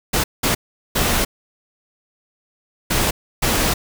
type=noise bursts at uneven times; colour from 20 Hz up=pink; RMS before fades=-18 dBFS; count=5; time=0.13-0.24 / 0.43-0.55 / 0.95-1.25 / 2.9-3.11 / 3.42-3.74 s; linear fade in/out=10 ms; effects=none